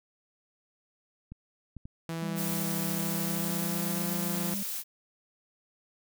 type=clicks; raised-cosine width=5 ms; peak=-30 dBFS; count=3; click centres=1.32 / 1.767 / 1.855 s
type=tone with pitch glide; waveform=sawtooth; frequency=164.81 to 171.41 Hz; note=E3 to F3; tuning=0 to -32 cents; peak=-29 dBFS; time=2.09-4.54 s; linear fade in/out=0 ms; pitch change=+68 cents; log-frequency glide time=3.02-4.12 s
type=tone; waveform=triangle; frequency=198.5 Hz; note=G3; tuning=22 cents sharp; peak=-32 dBFS; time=2.22-4.63 s; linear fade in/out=5 ms
type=noise; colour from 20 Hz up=blue; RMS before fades=-35 dBFS; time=2.35-4.84 s; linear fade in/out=50 ms
effects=none